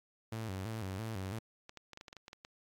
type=tone with vibrato; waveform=sawtooth; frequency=103 Hz; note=G#2; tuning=14 cents flat; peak=-34 dBFS; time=0.32-1.39 s; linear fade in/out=5 ms; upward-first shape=square; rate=3 Hz; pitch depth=140 cents each way
type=clicks; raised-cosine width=0.2 ms; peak=-31 dBFS; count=11; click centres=1.694 / 1.773 / 1.933 / 1.974 / 2.011 / 2.082 / 2.129 / 2.167 / 2.281 / 2.331 / 2.449 s
effects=AAC 64 kbps